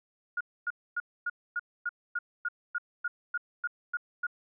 sine tone bursts, 1432 Hz, F6, 43 cents sharp, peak -28 dBFS, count 14, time 0.37-4.268 s, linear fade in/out 5 ms, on 37 ms, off 260 ms, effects none

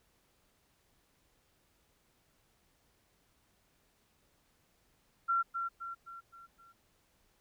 sine tone with echo, 1366 Hz, F6, 39 cents flat, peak -27 dBFS, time 5.28-5.43 s, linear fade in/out 20 ms, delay 260 ms, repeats 5, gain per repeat -6 dB, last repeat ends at 6.73 s, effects pink hiss -72 dBFS RMS until 7.4 s

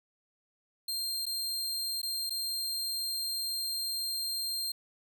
sawtooth tone with dropouts, 4186 Hz, C8, in tune, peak -29 dBFS, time 0.88-4.72 s, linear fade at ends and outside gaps 5 ms, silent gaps 1.256-1.264 / 2.017-2.029 / 2.296-2.305 s, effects none

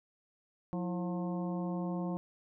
harmonic tone with a mistuned harmonic, 178.8 Hz, F3, 41 cents sharp, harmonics 1 / 2 / 3 / 4 / 5 / 6, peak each -34 / -40 / -44 / -46 / -48 / -50 dBFS, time 0.73-2.17 s, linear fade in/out 0 ms, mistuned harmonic 2, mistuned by -110 cents, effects none

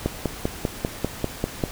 click train, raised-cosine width 2 ms, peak -8 dBFS, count 9, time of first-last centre 0.06-1.638 s, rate 5.07 Hz, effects pink hiss -37 dBFS RMS until 1.71 s

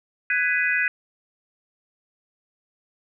sine chord, G# minor seventh, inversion third, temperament just, 1495.1 / 1661.2 / 1993.5 / 2492 Hz, F#6 / G#6 / B6 / D#7, +18 / 0 / +16 / +2 cents, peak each -25 dBFS, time 0.3-0.88 s, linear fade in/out 2 ms, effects none

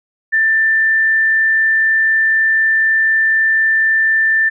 sine tone, 1778 Hz, A6, 18 cents sharp, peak -10 dBFS, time 0.32-4.5 s, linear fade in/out 20 ms, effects none

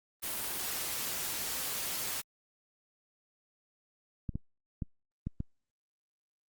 white noise, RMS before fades -36 dBFS, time 0.22-2.22 s, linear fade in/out 20 ms
clicks, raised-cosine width 5 ms, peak -22 dBFS, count 5, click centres 4.292 / 4.355 / 4.822 / 5.27 / 5.404 s
effects Opus 32 kbps

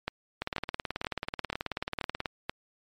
two click trains, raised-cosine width 0.3 ms, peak -15 / -14 dBFS, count 35 / 6, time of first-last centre 0.42-2.258 / 0.08-2.495 s, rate 18.5 / 2.07 Hz, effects MP3 64 kbps

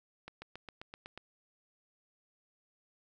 accelerating click train, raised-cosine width 0.3 ms, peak -29 dBFS, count 8, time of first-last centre 0.28-1.176 s, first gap 140 ms, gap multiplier 0.97, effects none

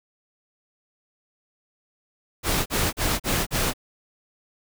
pink noise bursts, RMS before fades -23 dBFS, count 5, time 2.43-3.736 s, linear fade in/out 50 ms, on 230 ms, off 39 ms, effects none

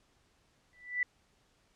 sine tone with exponential growth, 1975.5 Hz, B6, in tune, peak -25 dBFS, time 0.73-1.03 s, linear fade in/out 2 ms, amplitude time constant 65 ms, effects pink hiss -70 dBFS RMS until 1.75 s + low-pass 8000 Hz 12 dB/octave

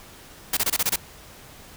white noise bursts, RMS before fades -22 dBFS, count 7, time 0.53-0.96 s, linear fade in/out 5 ms, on 40 ms, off 25 ms, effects pink hiss -46 dBFS RMS until 1.76 s

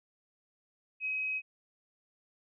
sine tone, 2538 Hz, D#7, 34 cents sharp, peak -31 dBFS, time 1-1.42 s, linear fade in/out 50 ms, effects none

